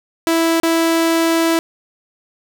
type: tone with dropouts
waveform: sawtooth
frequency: 329.6 Hz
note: E4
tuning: in tune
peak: -9 dBFS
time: 0.27-1.59 s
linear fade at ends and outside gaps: 0 ms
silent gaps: 0.6-0.633 s
effects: none